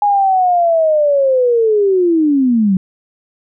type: linear sweep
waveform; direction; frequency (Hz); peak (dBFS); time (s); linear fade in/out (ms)
sine; down; 830.6 to 182; -9; 0.02-2.77; 2
effects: none